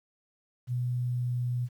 sine tone with pitch glide, 123.47 to 122.76 Hz, B2 to B2, 0 to -10 cents, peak -27 dBFS, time 0.67-1.69 s, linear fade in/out 50 ms, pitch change -10 cents, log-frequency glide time 0.93-1.43 s, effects 10-bit

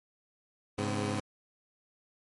15% pulse tone cluster, 103.7 / 136.9 / 254.3 Hz, G#2 / C#3 / C4, -2 / -21 / -49 cents, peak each -26 / -31 / -30 dBFS, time 0.78-1.2 s, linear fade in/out 5 ms, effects MP3 48 kbps

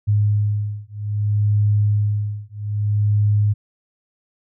sine beating tone pair, 103.83 / 104.45 Hz, G#2 / G#2, 0 / +10 cents, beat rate 0.62 Hz, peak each -19 dBFS, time 0.07-3.54 s, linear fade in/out 20 ms, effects none

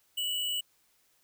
sine tone with sample-and-hold, 2953 Hz, F#7, 4 cents flat, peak -29 dBFS, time 0.17-0.61 s, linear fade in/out 10 ms, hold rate 11025 Hz, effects white hiss -69 dBFS RMS until 1.23 s

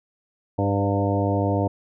harmonic tone with a mistuned harmonic, 100 Hz, G2, 35 cents sharp, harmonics 1 / 2 / 3 / 4 / 5 / 6 / 7 / 9, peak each -23 / -29 / -26 / -32 / -28 / -29 / -29 / -31 dBFS, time 0.58-1.68 s, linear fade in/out 10 ms, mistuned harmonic 6, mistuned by -17 cents, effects none

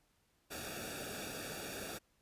pink noise with comb filter, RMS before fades -44 dBFS, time 0.5-1.99 s, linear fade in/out 20 ms, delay 0.97 ms, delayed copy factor -0.9, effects pink hiss -75 dBFS RMS until 2.21 s + resampled to 32000 Hz

